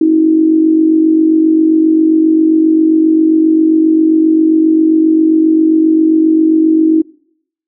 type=tone with amplitude modulation; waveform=sine; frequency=318.6 Hz; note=D#4; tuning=41 cents sharp; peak=-3 dBFS; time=0.01-7.02 s; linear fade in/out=5 ms; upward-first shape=sine; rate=47.5 Hz; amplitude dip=60%; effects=noise-tail reverb RT60 0.7 s tail -23 dB re dry